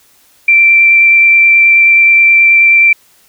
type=tone with vibrato; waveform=sine; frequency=2349 Hz; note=D7; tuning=in tune; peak=-3 dBFS; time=0.48-2.93 s; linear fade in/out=5 ms; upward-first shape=sine; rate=9.4 Hz; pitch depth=8 cents each way; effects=white hiss -48 dBFS RMS until 3.28 s